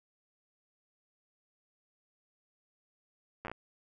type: slowing click train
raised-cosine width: 0.5 ms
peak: -25 dBFS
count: 6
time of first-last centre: 3.45-3.516 s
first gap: 9 ms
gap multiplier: 1.19
effects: none